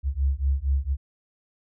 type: beating tone pair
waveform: sine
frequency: 66.5 / 70.8 Hz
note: C2 / C#2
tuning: +29 / +37 cents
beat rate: 4.3 Hz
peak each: -24 dBFS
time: 0.03-0.97 s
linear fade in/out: 50 ms
effects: none